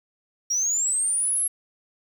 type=linear sweep; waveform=sine; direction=up; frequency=5570 to 11260 Hz; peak=-19 dBFS; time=0.5-1.48 s; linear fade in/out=10 ms; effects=tanh soft clip ceiling -19 dBFS + 8-bit